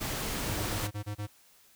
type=noise; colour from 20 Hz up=pink; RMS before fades=-34 dBFS; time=0-0.88 s; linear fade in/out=20 ms
type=tone bursts; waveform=square; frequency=103.83 Hz; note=G#2; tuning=in tune; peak=-34 dBFS; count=7; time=0.46-1.272 s; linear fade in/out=20 ms; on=92 ms; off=28 ms
effects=white hiss -61 dBFS RMS until 1.75 s